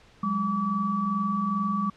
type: tone cluster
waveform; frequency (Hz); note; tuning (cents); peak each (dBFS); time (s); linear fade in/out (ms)
sine; 181.4 / 203.8 / 1148; F#3 / G#3 / D6; -34 / -32 / -40; -33 / -27 / -27; 0.23-1.9; 5
effects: pink hiss -56 dBFS RMS until 1.96 s + low-pass 5000 Hz 12 dB/octave